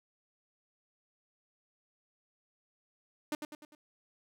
sawtooth tone with echo, 300.9 Hz, D4, 42 cents sharp, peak -28 dBFS, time 3.32-3.35 s, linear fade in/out 2 ms, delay 100 ms, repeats 4, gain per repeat -6 dB, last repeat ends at 3.75 s, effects none

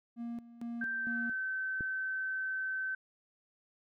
triangle tone with tremolo, 234.9 Hz, A#3, 13 cents sharp, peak -35 dBFS, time 0.16-1.34 s, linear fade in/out 50 ms, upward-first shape square, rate 2.2 Hz, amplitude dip 80%
sine tone with pitch glide, 1568 to 1536.6 Hz, G6 to G6, 0 to -35 cents, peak -33 dBFS, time 0.81-2.95 s, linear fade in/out 5 ms, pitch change -35 cents, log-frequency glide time 0.94-1.18 s
click, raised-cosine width 3 ms, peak -29 dBFS, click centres 1.808 s
effects none

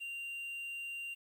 triangle tone with quantisation, 2775 Hz, F7, 12 cents flat, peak -38 dBFS, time 0-1.15 s, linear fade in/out 20 ms, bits 11, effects none

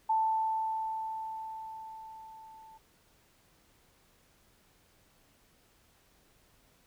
sine tone with level ramp, 883 Hz, A5, 6 cents sharp, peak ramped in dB -24 to -51 dBFS, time 0.09-2.78 s, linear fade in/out 10 ms, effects pink hiss -66 dBFS RMS until 6.86 s

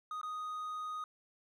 triangle tone with dropouts, 1244.5 Hz, D#6, in tune, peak -36 dBFS, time 0.11-1.04 s, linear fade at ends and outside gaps 2 ms, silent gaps 0.214-0.231 s, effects none

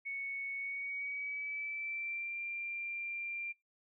sine tone with pitch glide, 2217 to 2376 Hz, C#7 to D7, 0 to +20 cents, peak -37 dBFS, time 0.05-3.53 s, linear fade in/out 20 ms, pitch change +120 cents, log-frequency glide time 0.56-2.4 s, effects noise-tail reverb RT60 0.2 s tail -23 dB re dry

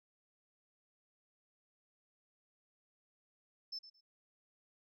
sine tone with echo, 5274 Hz, E8, in tune, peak -39 dBFS, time 3.72-3.79 s, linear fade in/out 10 ms, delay 110 ms, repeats 2, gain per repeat -14 dB, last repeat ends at 4.01 s, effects tanh soft clip ceiling -36 dBFS

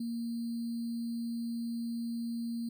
sine tone with sample-and-hold, 233.1 Hz, A#3, in tune, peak -33 dBFS, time 0-2.69 s, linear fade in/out 5 ms, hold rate 4410 Hz, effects none

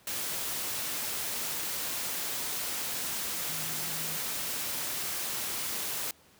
sine tone in noise, 159.9 Hz, D#3, 48 cents sharp, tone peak -45 dBFS, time 3.49-4.17 s, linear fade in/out 2 ms, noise white, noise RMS -34 dBFS, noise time 0.07-6.11 s, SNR -14 dB, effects pink hiss -60 dBFS RMS until 6.39 s + high-pass 80 Hz 12 dB/octave

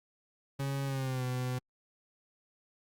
40% pulse tone with pitch glide, 137.9 to 126.45 Hz, C#3 to B2, -9 to +41 cents, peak -31 dBFS, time 0.59-1.59 s, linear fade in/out 10 ms, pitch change -150 cents, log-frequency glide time 0.85-1.24 s, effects Opus 48 kbps

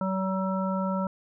harmonic tone, 189.9 Hz, F#3, 45 cents sharp, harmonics 1 / 3 / 5 / 7, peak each -27 / -32 / -34 / -35 dBFS, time 0.01-1.07 s, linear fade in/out 2 ms, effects none

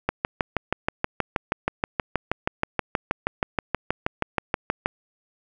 click train, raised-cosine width 0.5 ms, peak -6 dBFS, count 31, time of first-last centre 0.09-4.859 s, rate 6.29 Hz, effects none

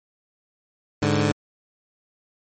15% pulse tone pair together, 103.83 / 146.84 Hz, G#2 / D3, 0 / 0 cents, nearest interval tritone, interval 600 cents, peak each -15 dBFS, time 1.02-1.32 s, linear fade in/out 5 ms, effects low-pass 11000 Hz 12 dB/octave + MP3 32 kbps

